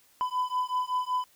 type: beating tone pair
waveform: triangle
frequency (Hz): 1001 / 1006.3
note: B5 / B5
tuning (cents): +23 / +32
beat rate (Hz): 5.3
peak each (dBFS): -28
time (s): 0.21-1.24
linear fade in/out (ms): 0
effects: white hiss -62 dBFS RMS until 1.35 s